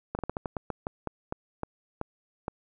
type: slowing click train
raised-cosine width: 1 ms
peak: -17 dBFS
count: 14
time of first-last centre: 0.15-2.481 s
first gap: 39 ms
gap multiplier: 1.23
effects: none